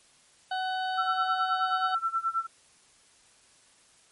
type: harmonic tone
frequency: 749 Hz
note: F#5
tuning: 21 cents sharp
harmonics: 1 / 2 / 4 / 5 / 6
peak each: -29 / -35 / -41 / -43 / -45 dBFS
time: 0.51-1.95 s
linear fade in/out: 5 ms
type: tone with tremolo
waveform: sine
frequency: 1342 Hz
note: E6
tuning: 31 cents sharp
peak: -23 dBFS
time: 0.97-2.47 s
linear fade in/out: 20 ms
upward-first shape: sine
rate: 9.4 Hz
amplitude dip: 90%
effects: white hiss -60 dBFS RMS until 4.11 s + MP3 48 kbps